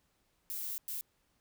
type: noise bursts at uneven times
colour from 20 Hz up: violet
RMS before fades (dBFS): -39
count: 2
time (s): 0.5-0.78 / 0.88-1.01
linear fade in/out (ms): 0
effects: pink hiss -75 dBFS RMS until 1.4 s